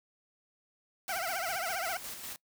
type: noise with tremolo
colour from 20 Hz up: white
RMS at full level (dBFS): -41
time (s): 1.08-2.36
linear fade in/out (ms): 0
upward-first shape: square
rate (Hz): 5.2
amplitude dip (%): 40
type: tone with vibrato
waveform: 20% pulse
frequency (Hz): 717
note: F5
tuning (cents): +45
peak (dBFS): -28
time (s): 1.09-1.97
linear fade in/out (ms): 2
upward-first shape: triangle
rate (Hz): 15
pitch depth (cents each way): 200
effects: noise-tail reverb RT60 0.1 s tail -22 dB re dry